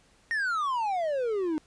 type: exponential sweep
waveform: triangle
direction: down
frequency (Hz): 1877 to 298.9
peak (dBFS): -24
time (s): 0.31-1.58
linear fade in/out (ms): 0
effects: pink hiss -62 dBFS RMS until 1.66 s + resampled to 22050 Hz